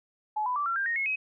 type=tone with pitch steps; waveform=sine; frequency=853 / 997 / 1165.2 / 1361.9 / 1591.8 / 1860.4 / 2174 / 2541 Hz; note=G#5 / B5 / D6 / F6 / G6 / A#6 / C#7 / D#7; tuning=+46 / +16 / -14 / -44 / +26 / -4 / -34 / +36 cents; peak=-26 dBFS; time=0.36-1.16 s; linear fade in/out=10 ms; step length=100 ms; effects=none